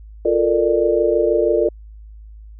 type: chord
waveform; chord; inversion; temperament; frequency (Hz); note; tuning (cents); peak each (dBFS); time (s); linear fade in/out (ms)
sine; Bb major seventh; second; equal with one note detuned; 349.2 / 440 / 466.2 / 594.5; F4 / A4 / Bb4 / D5; 0 / 0 / 0 / +21; -19; 0.25-1.69; 5
effects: added 53 Hz sine -36 dBFS peak until 2.59 s